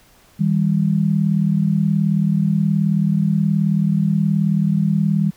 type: tone pair together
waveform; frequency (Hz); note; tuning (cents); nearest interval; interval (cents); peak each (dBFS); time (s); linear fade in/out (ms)
sine; 159.67 / 198.4; D#3 / G3; +45 / +21; major third; 376; -17 / -17; 0.39-5.31; 20
effects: pink hiss -52 dBFS RMS until 5.36 s